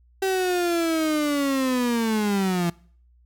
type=linear sweep; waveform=35% pulse; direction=down; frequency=386.5 to 168.7 Hz; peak=-19 dBFS; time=0.22-2.7 s; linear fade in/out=5 ms; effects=noise-tail reverb RT60 0.5 s tail -23 dB re dry + added 60 Hz sine -54 dBFS peak until 3.25 s